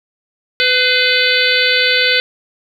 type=harmonic tone with a mistuned harmonic; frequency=502 Hz; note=B4; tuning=28 cents sharp; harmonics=1 / 3 / 4 / 5 / 6 / 7 / 8 / 9; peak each=-20 / -17 / -17 / -20 / -20 / -19 / -20 / -20 dBFS; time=0.6-2.2 s; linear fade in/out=0 ms; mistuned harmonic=4; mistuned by=+49 cents; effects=7-bit